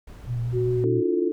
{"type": "noise", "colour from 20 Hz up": "brown", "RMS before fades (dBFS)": -40, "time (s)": [0.07, 0.84], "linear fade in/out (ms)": 5}
{"type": "tone with vibrato", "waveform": "sine", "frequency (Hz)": 119.5, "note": "A#2", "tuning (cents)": 43, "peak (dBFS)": -24, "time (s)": [0.26, 1.03], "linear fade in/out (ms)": 50, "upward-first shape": "square", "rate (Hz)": 4.9, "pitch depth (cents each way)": 23}
{"type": "tone with pitch glide", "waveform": "sine", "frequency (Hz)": [370, 352.3], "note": ["F#4", "F4"], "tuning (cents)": [0, 15], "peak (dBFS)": -22, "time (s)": [0.52, 1.32], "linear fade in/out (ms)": 50, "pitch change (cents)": -85, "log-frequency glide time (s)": [0.88, 1.15]}
{"type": "chord", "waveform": "sine", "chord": "D suspended second", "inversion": "none", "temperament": "just", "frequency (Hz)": [293.7, 330.4, 440.5], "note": ["D4", "E4", "A4"], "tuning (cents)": [0, 4, 2], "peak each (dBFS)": -28, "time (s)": [0.84, 1.32], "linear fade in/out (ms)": 0}
{"effects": []}